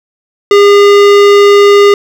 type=tone with hard clipping; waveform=sine; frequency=405.7 Hz; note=G#4; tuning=41 cents flat; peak=-3 dBFS; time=0.51-1.94 s; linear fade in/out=2 ms; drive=18 dB; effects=none